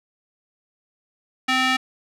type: tone with band-pass filter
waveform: square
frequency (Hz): 259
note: C4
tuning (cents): -17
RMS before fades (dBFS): -20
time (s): 1.48-1.77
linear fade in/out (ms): 10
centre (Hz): 2300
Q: 1.2
effects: none